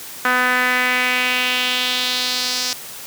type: tone with band-pass filter sweep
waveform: sawtooth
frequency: 250.8 Hz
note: B3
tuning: 27 cents sharp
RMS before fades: -19 dBFS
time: 0.25-2.73 s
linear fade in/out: 2 ms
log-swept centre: 1500 to 5300 Hz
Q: 2.7
effects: white hiss -34 dBFS RMS until 3.06 s + high-pass 60 Hz 12 dB/octave